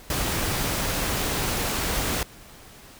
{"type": "noise", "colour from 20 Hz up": "pink", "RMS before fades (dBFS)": -26, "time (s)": [0.1, 2.23], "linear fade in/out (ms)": 2, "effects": ["pink hiss -47 dBFS RMS until 2.99 s"]}